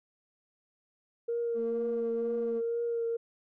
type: tone with vibrato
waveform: sine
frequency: 466.2 Hz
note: A#4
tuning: in tune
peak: -28 dBFS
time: 1.28-3.17 s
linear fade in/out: 10 ms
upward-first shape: triangle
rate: 2.1 Hz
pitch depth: 22 cents each way
type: tone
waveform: triangle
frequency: 229.1 Hz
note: A#3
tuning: 30 cents flat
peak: -34 dBFS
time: 1.54-2.62 s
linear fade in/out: 50 ms
effects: tanh soft clip ceiling -23 dBFS